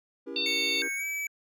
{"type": "chord", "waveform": "triangle", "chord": "C# diminished seventh", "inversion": "none", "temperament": "just", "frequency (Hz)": [277.2, 332.6, 399.1, 479], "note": ["C#4", "E4", "G4", "Bb4"], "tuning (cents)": [0, 16, 31, 47], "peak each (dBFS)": -39, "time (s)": [0.26, 0.89], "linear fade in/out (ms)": 20}
{"type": "harmonic tone", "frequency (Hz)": 903, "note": "A5", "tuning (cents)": 45, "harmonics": [3, 4, 5], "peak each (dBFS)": [-32, -30, -32], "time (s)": [0.36, 0.82], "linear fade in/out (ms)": 2}
{"type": "tone with pitch glide", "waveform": "square", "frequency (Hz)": [2217, 2294], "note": ["C#7", "D7"], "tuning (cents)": [0, -41], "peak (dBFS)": -31, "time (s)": [0.46, 1.27], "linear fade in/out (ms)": 2, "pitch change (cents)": 59, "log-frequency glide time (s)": [0.96, 1.05]}
{"type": "tone with exponential decay", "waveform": "sine", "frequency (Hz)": 1588, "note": "G6", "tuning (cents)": 22, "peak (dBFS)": -31, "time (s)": [0.82, 1.28], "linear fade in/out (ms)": 2, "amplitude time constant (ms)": 100}
{"effects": []}